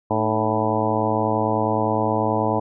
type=harmonic tone with a mistuned harmonic; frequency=109.5 Hz; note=A2; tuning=8 cents flat; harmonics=1 / 2 / 3 / 4 / 5 / 6 / 7 / 8 / 9; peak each=-27 / -27 / -27 / -27 / -27 / -27 / -27 / -27 / -27 dBFS; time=0.1-2.6 s; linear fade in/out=10 ms; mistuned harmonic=3; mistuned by=-75 cents; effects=none